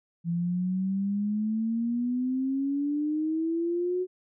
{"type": "exponential sweep", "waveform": "sine", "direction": "up", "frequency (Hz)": [167.6, 370], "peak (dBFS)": -25, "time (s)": [0.24, 4.07], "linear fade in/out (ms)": 50, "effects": []}